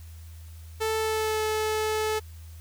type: tone with pitch glide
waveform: sawtooth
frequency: 440 to 432.7 Hz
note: A4 to A4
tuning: 0 to -29 cents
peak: -21 dBFS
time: 0.8-2.2 s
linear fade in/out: 20 ms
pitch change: -29 cents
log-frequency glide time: 0.98-1.42 s
effects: added 81 Hz sine -41 dBFS peak until 2.6 s + white hiss -56 dBFS RMS until 2.6 s